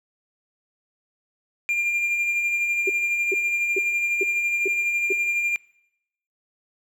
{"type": "tone with tremolo", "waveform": "triangle", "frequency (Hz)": 2396, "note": "D7", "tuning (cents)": 34, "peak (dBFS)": -18, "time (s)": [1.69, 5.56], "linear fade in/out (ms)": 0, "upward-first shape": "sine", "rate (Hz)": 12, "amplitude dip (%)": 35}
{"type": "tone bursts", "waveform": "sine", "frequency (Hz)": 386.7, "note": "G4", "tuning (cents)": -24, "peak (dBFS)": -21, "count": 6, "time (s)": [2.87, 5.126], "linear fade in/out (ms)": 5, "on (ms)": 26, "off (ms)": 420}
{"effects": ["noise-tail reverb RT60 0.8 s tail -22 dB re dry"]}